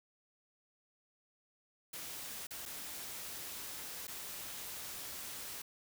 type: noise with dropouts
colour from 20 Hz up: white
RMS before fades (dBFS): -45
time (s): 1.93-5.62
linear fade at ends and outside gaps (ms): 5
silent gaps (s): 2.47-2.507 / 2.655-2.659 / 4.071-4.079
effects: none